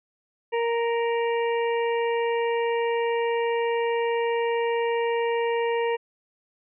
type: harmonic tone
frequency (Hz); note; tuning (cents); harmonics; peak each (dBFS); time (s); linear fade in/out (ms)
466.2; A#4; 0; 1 / 2 / 4 / 5 / 6; -23 / -29 / -35 / -37 / -39; 0.52-5.97; 20
effects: none